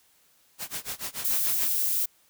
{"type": "noise with tremolo", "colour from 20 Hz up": "white", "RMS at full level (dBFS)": -32, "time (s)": [0.58, 1.76], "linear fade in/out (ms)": 50, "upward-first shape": "sine", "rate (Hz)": 6.9, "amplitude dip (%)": 95}
{"type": "noise", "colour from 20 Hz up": "violet", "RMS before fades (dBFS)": -26, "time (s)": [1.24, 2.06], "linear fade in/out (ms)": 10}
{"effects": ["white hiss -63 dBFS RMS until 2.29 s"]}